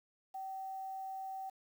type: tone with quantisation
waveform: sine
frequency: 768 Hz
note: G5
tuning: 36 cents flat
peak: -40 dBFS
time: 0.34-1.5 s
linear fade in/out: 10 ms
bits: 10
effects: none